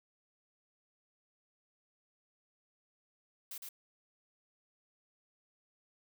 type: noise with echo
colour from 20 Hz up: blue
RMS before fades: -44 dBFS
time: 3.51-3.58 s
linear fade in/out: 5 ms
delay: 110 ms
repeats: 1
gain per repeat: -2 dB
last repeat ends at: 3.69 s
effects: none